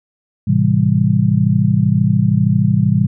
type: chord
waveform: sine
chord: A minor seventh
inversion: none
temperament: just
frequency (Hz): 110 / 132 / 165 / 198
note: A2 / C3 / E3 / G3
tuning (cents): 0 / +16 / +2 / +18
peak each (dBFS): -16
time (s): 0.47-3.07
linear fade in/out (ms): 10
effects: none